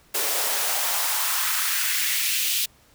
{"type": "noise with high-pass filter sweep", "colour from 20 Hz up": "white", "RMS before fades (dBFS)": -24, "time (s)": [0.14, 2.66], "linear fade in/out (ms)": 10, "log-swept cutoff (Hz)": [410, 3200], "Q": 1.9, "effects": ["pink hiss -57 dBFS RMS until 2.94 s"]}